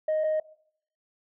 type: tone pair in turn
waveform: sine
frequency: 622.3 / 622.3 Hz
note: D#5 / D#5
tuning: 0 / 0 cents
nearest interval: unison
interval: 0 cents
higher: neither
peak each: -21 dBFS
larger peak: neither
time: 0.08-0.24 / 0.24-0.4 s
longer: neither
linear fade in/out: 5 ms
effects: noise-tail reverb RT60 0.6 s tail -21 dB re dry + tanh soft clip ceiling -21 dBFS